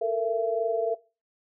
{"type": "tone cluster", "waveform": "sine", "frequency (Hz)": [443.2, 466.2, 671], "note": ["A4", "A#4", "E5"], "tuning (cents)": [13, 0, 31], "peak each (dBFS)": -28, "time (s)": [0.01, 0.95], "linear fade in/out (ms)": 10, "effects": ["noise-tail reverb RT60 0.3 s tail -19 dB re dry"]}